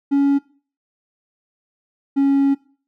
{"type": "tone pair in turn", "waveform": "triangle", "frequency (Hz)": [280.1, 276.6], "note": ["C#4", "C#4"], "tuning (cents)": [18, -4], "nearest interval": "unison", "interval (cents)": 22, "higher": "first", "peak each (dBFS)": -10, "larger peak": "neither", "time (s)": [[0.11, 0.39], [2.16, 2.55]], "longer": "second", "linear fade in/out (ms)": 20, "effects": ["noise-tail reverb RT60 0.4 s tail -20 dB re dry", "tanh soft clip ceiling -6 dBFS"]}